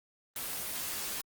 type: noise with comb filter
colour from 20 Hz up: white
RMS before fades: -37 dBFS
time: 0.36-1.21 s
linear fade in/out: 0 ms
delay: 17 ms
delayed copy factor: -0.6
effects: Opus 24 kbps